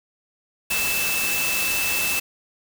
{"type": "tone in noise", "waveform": "sine", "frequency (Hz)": 2637, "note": "E7", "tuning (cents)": 0, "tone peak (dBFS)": -24, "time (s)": [0.7, 2.2], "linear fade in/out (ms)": 10, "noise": "white", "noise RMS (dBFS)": -25, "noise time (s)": [0.7, 2.2], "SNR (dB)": -2, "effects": []}